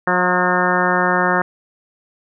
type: harmonic tone with a mistuned harmonic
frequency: 180 Hz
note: F#3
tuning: 47 cents flat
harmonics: 1 / 2 / 3 / 4 / 5 / 6 / 7 / 8 / 9 / 10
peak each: -23 / -23 / -23 / -23 / -23 / -23 / -23 / -23 / -23 / -23 dBFS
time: 0.07-1.42 s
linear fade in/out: 2 ms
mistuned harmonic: 5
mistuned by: +34 cents
effects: none